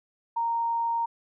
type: tone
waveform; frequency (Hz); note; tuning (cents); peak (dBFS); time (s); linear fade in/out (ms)
sine; 928; A#5; -8; -24; 0.36-1.06; 10
effects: none

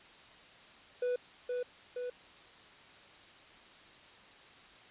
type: tone with echo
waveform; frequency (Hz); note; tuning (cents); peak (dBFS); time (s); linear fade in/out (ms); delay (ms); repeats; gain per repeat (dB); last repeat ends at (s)
triangle; 493.9; B4; 0; -28; 1.02-1.16; 5; 470; 2; -3; 2.1
effects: white hiss -56 dBFS RMS until 4.9 s + resampled to 8000 Hz

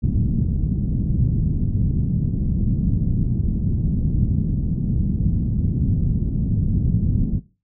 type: low-pass noise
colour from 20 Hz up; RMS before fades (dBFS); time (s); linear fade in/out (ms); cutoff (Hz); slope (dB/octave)
white; -20; 0.02-7.4; 20; 190; 24
effects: noise-tail reverb RT60 0.3 s tail -18 dB re dry

